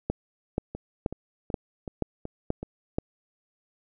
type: two click trains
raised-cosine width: 2 ms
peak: -12 / -21 dBFS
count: 7 / 6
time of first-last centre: 0.1-2.985 / 0.75-2.63 s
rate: 2.08 / 2.66 Hz
effects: none